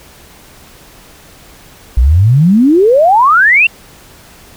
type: exponential sweep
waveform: sine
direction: up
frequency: 55.8 to 2794 Hz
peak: -4 dBFS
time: 1.97-3.67 s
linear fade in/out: 5 ms
effects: pink hiss -39 dBFS RMS until 4.56 s